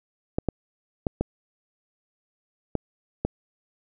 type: clicks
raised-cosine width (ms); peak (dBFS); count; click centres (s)
2; -10; 6; 0.385 / 0.487 / 1.068 / 1.21 / 2.753 / 3.25
effects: none